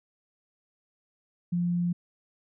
sine tone, 174.61 Hz, F3, in tune, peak -24 dBFS, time 1.52-1.93 s, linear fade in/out 10 ms, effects none

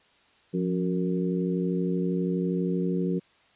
harmonic tone with a mistuned harmonic, 92.5 Hz, F#2, in tune, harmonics 2 / 3 / 4 / 5, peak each -26 / -32 / -31 / -34 dBFS, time 0.53-3.2 s, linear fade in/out 20 ms, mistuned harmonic 2, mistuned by -82 cents, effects white hiss -61 dBFS RMS until 3.55 s + resampled to 8000 Hz

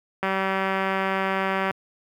click train, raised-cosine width 0.5 ms, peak -10 dBFS, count 285, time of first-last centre 0.23-1.709 s, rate 192 Hz, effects high-pass 80 Hz 12 dB/octave + 8-bit

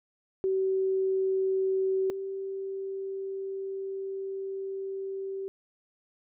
sine tone pair in turn, 381.5 / 387.7 Hz, G4 / G4, -47 / -19 cents, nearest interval unison, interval 28 cents, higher second, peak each -24 / -32 dBFS, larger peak first, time 0.44-2.1 / 2.1-5.48 s, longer second, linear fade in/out 0 ms, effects none

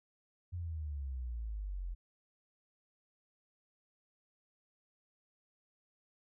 sine exponential sweep, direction down, 90.2 to 42.27 Hz, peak -37 dBFS, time 0.52-1.95 s, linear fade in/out 20 ms, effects none

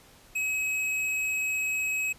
sine tone with tanh clipping, 2554 Hz, D#7, 45 cents sharp, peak -28 dBFS, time 0.35-2.13 s, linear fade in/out 10 ms, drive 14 dB, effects pink hiss -55 dBFS RMS until 2.18 s + resampled to 32000 Hz

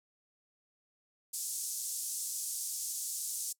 pink band-pass noise, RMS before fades -38 dBFS, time 1.33-3.53 s, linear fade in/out 10 ms, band 6300 to 12000 Hz, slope 24 dB/octave, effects noise-tail reverb RT60 0.1 s tail -23 dB re dry

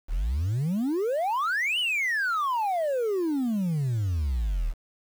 sine exponential two-way sweep, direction up then down, 34.65 to 3062 to 34.65 Hz, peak -21 dBFS, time 0.08-4.74 s, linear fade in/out 50 ms, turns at 1.79 s, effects tanh soft clip ceiling -23 dBFS + 8-bit

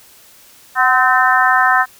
harmonic tone with a mistuned harmonic, 257.6 Hz, C4, 27 cents flat, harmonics 3 / 4 / 5 / 6 / 7, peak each -16 / -16 / -16 / -16 / -16 dBFS, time 0.75-1.86 s, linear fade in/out 50 ms, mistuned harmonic 3, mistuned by -44 cents, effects white hiss -45 dBFS RMS until 1.99 s

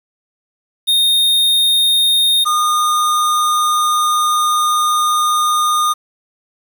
square tone pair in turn, 3690 / 1221.8 Hz, A#7 / D#6, -18 / -32 cents, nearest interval octave + perfect fifth, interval 1914 cents, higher first, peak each -11 / -13 dBFS, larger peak first, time 0.87-2.45 / 2.45-5.94 s, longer second, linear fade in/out 20 ms, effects 7-bit

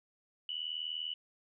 sine tone with amplitude modulation, 2960 Hz, F#7, in tune, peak -32 dBFS, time 0.49-1.14 s, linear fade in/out 2 ms, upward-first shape sine, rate 80.1 Hz, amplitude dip 90%, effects none

